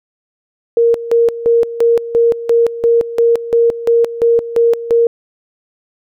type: tone with tremolo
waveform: sine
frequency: 466.2 Hz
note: A#4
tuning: in tune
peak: -7 dBFS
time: 0.77-5.07 s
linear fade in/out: 2 ms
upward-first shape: square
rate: 2.9 Hz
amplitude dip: 80%
effects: none